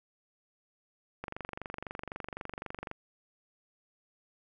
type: click train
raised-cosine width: 0.5 ms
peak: -23 dBFS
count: 41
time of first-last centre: 1.24-2.914 s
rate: 23.9 Hz
effects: none